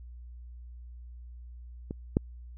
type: clicks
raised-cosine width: 3 ms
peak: -22 / -10 dBFS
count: 2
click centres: 1.909 / 2.169 s
effects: added 60 Hz sine -43 dBFS peak until 2.57 s